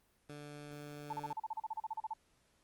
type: tone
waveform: 15% pulse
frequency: 146.83 Hz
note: D3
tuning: in tune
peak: -40 dBFS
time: 0.29-1.33 s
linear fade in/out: 5 ms
type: tone bursts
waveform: sine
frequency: 880 Hz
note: A5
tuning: in tune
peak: -36 dBFS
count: 16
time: 1.1-2.136 s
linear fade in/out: 5 ms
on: 31 ms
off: 36 ms
effects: pink hiss -73 dBFS RMS until 2.63 s + Opus 32 kbps